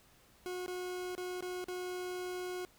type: tone with dropouts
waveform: 40% pulse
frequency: 362.8 Hz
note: F#4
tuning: 34 cents flat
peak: -37 dBFS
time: 0.46-2.65 s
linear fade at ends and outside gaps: 0 ms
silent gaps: 0.662-0.68 / 1.151-1.179 / 1.407-1.425 / 1.642-1.684 s
effects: pink hiss -64 dBFS RMS until 2.78 s